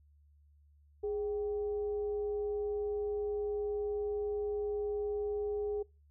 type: tone with frequency modulation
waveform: sine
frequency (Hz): 414.8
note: G#4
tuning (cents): -2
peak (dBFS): -32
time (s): 1.03-5.83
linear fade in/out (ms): 10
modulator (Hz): 361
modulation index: 0.26
effects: noise-tail reverb RT60 0.3 s tail -25 dB re dry + added 73 Hz sine -61 dBFS peak until 6.1 s